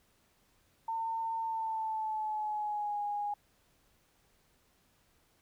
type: tone with pitch glide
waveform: sine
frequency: 904 to 824.2 Hz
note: A5 to G#5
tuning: +47 to -13 cents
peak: -32 dBFS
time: 0.88-3.34 s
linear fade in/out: 5 ms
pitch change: -160 cents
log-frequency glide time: 1.41-3 s
effects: pink hiss -70 dBFS RMS until 5.41 s